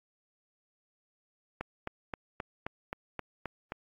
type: click train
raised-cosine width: 0.5 ms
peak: -20 dBFS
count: 9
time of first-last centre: 1.61-3.721 s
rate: 3.79 Hz
effects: AAC 32 kbps